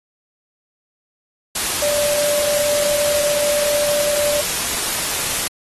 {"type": "tone in noise", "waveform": "sine", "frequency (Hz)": 587.3, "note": "D5", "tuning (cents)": 0, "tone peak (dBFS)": -18, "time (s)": [1.82, 4.41], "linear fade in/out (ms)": 5, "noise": "white", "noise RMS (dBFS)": -21, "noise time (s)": [1.55, 5.48], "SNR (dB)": 0, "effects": ["AAC 32 kbps"]}